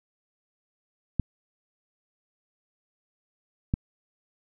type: clicks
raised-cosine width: 5 ms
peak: -11 dBFS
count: 2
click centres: 1.197 / 3.739 s
effects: none